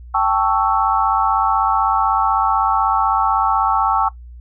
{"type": "chord", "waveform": "sine", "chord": "A dominant seventh", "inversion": "third", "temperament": "equal with one note detuned", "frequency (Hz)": [784, 880, 1114.5, 1318.5], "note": ["G5", "A5", "C#6", "E6"], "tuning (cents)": [0, 0, 9, 0], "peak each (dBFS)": -19, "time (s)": [0.14, 4.09], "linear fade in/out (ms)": 10, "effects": ["noise-tail reverb RT60 0.1 s tail -17 dB re dry", "added 60 Hz sine -34 dBFS peak until 4.4 s"]}